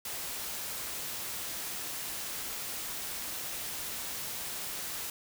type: noise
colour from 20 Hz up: white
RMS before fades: -38 dBFS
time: 0.05-5.1 s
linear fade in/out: 2 ms
effects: none